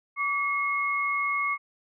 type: tone pair together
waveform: sine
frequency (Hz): 1147.9 / 2167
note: D6 / C#7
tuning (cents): -40 / -40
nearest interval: major seventh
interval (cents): 1100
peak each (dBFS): -27 / -27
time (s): 0.16-1.58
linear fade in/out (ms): 50
effects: none